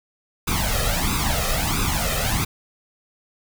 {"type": "noise with flanger", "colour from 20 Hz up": "pink", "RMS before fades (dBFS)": -22, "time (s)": [0.47, 2.45], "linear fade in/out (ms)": 10, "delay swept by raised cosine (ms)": [0.8, 1.62], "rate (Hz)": 1.5, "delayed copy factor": 0.8, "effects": []}